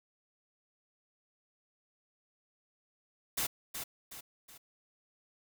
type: noise with echo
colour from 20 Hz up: white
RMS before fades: -33 dBFS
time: 3.37-3.47 s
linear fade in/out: 10 ms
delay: 370 ms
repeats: 3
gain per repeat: -7 dB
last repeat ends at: 4.58 s
effects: none